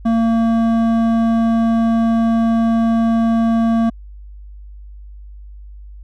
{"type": "tone with hard clipping", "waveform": "triangle", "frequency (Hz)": 228.1, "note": "A#3", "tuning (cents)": -37, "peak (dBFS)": -14, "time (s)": [0.05, 3.9], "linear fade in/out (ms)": 10, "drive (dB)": 14, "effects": ["added 50 Hz sine -33 dBFS peak until 6.03 s"]}